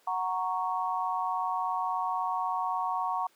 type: chord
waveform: sine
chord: F# major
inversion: none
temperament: equal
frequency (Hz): 740 / 932.3 / 1108.7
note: F#5 / A#5 / C#6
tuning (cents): 0 / 0 / 0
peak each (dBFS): -32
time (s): 0.07-3.27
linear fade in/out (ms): 5
effects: pink hiss -64 dBFS RMS until 3.35 s + high-pass 400 Hz 12 dB/octave